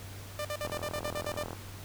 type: tone bursts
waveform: sawtooth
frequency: 596 Hz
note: D5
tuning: 25 cents sharp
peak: -29 dBFS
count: 10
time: 0.39-1.43 s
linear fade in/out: 2 ms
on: 59 ms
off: 50 ms
type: click train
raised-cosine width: 1 ms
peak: -24 dBFS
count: 38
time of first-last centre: 0.65-1.531 s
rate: 42 Hz
effects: added 97 Hz sine -44 dBFS peak until 1.84 s + pink hiss -48 dBFS RMS until 1.84 s